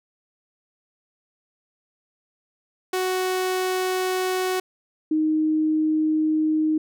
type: tone pair in turn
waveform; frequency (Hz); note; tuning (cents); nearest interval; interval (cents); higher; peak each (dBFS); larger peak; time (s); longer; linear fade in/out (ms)
sawtooth / sine; 370.9 / 311.2; F#4 / D#4; +4 / 0; minor third; 304; first; -18; neither; 2.93-4.6 / 5.11-6.78; neither; 5
effects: none